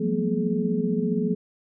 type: tone cluster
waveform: sine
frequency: 173.7 / 188.9 / 221 / 242.3 / 424 Hz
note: F3 / F#3 / A3 / B3 / G#4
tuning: -9 / +36 / +8 / -33 / +36 cents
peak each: -28 dBFS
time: 0-1.35 s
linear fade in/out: 10 ms
effects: none